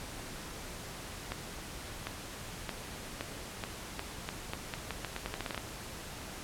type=accelerating click train; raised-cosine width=0.3 ms; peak=-19 dBFS; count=19; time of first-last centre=1.32-5.578 s; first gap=750 ms; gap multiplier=0.83; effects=pink hiss -44 dBFS RMS until 6.43 s + low-pass 12000 Hz 12 dB/octave